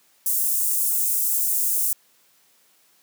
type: high-pass noise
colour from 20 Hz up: white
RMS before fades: -22 dBFS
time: 0.26-1.93 s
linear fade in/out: 2 ms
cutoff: 7800 Hz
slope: 24 dB/octave
effects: white hiss -60 dBFS RMS until 3.02 s + high-pass 150 Hz 12 dB/octave